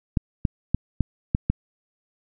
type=clicks; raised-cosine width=5 ms; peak=-7 dBFS; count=6; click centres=0.172 / 0.452 / 0.746 / 1.007 / 1.349 / 1.5 s; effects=none